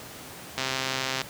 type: click train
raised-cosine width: 0.2 ms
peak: -10 dBFS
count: 85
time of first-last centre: 0.58-1.216 s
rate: 132 Hz
effects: pink hiss -42 dBFS RMS until 1.29 s + high-pass 100 Hz 12 dB/octave